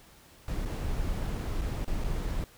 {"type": "noise with dropouts", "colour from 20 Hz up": "brown", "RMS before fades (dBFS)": -31, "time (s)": [0.48, 2.44], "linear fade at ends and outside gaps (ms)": 1, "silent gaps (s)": [[0.65, 0.658], [1.612, 1.616], [1.846, 1.878], [2.039, 2.044]], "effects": ["pink hiss -56 dBFS RMS until 2.57 s"]}